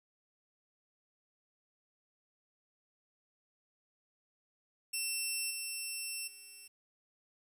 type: tone with level steps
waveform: 10% pulse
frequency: 2700 Hz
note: E7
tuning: 41 cents sharp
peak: -25 / -29 / -42 dBFS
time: 4.93-6.68 s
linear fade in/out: 10 ms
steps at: 5.5 / 6.27 s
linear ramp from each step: 10 ms
effects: resampled to 32000 Hz + 11-bit